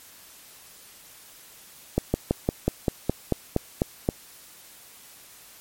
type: slowing click train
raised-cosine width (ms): 2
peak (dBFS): -7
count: 11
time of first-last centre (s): 1.98-4.089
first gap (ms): 160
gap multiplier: 1.06
effects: white hiss -49 dBFS RMS until 5.6 s + MP3 64 kbps